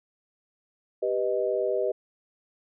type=chord; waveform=sine; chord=G augmented; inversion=none; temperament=equal; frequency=392 / 493.9 / 622.3 Hz; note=G4 / B4 / D#5; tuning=0 / 0 / 0 cents; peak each=-28 dBFS; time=1.02-1.92 s; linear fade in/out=10 ms; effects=none